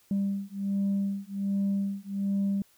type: beating tone pair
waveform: sine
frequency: 197.4 / 198.7 Hz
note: G3 / G3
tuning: +12 / +24 cents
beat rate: 1.3 Hz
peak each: -28 dBFS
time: 0.11-2.62 s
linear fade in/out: 2 ms
effects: tanh soft clip ceiling -22 dBFS + white hiss -63 dBFS RMS until 2.77 s